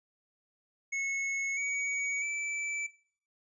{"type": "tone with pitch steps", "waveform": "square", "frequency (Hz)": [2191, 2254, 2319], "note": ["C#7", "C#7", "D7"], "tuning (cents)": [-21, 28, -22], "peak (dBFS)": -32, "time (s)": [0.92, 2.87], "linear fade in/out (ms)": 10, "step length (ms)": 650, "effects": ["noise-tail reverb RT60 0.5 s tail -19 dB re dry", "resampled to 22050 Hz"]}